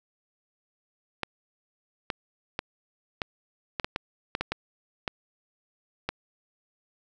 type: clicks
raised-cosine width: 0.3 ms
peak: -12 dBFS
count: 12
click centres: 1.233 / 2.102 / 2.591 / 3.218 / 3.798 / 3.845 / 3.961 / 4.351 / 4.41 / 4.52 / 5.078 / 6.09 s
effects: none